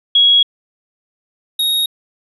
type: tone pair in turn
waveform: sine / square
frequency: 3322 / 3755 Hz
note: G#7 / A#7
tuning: 0 / +12 cents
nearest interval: major second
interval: 212 cents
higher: second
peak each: -7 / -14 dBFS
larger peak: first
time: 0.15-0.43 / 1.59-1.86 s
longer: first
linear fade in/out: 5 ms
effects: resampled to 32000 Hz